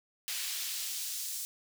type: noise with high-pass filter sweep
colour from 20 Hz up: pink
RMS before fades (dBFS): -37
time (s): 0.28-1.45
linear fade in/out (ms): 0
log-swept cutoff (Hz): 2700 to 6400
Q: 0.9
effects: none